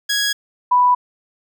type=tone pair in turn; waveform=15% pulse / sine; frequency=1661.2 / 988.5 Hz; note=G#6 / B5; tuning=0 / +1 cents; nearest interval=major sixth; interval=899 cents; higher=first; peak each=-10 dBFS; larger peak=neither; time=0.09-0.33 / 0.71-0.95 s; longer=neither; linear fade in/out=10 ms; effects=none